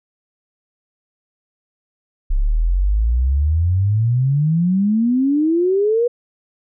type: exponential sweep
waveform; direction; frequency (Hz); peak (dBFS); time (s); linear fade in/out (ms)
sine; up; 32.7 to 490; -13; 2.3-6.08; 10
effects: none